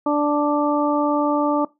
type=harmonic tone; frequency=293.7 Hz; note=D4; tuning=in tune; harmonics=1 / 2 / 3 / 4; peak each=-19 / -22 / -24 / -25 dBFS; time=0.06-1.65 s; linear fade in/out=5 ms; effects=noise-tail reverb RT60 0.2 s tail -20 dB re dry